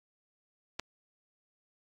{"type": "clicks", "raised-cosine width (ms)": 0.2, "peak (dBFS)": [-27, -17], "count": 2, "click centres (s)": [0.793, 0.796], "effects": ["AAC 48 kbps"]}